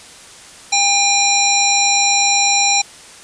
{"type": "harmonic tone", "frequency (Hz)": 804, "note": "G5", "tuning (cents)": 44, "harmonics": [1, 3, 5, 7, 9], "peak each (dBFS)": [-18, -18, -18, -18, -18], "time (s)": [0.72, 2.82], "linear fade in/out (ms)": 10, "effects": ["white hiss -39 dBFS RMS until 3.23 s", "resampled to 22050 Hz"]}